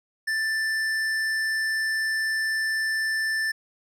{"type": "tone with hard clipping", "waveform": "triangle", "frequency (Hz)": 1768, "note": "A6", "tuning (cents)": 8, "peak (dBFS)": -25, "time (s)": [0.27, 3.52], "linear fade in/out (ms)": 10, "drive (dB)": 14, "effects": []}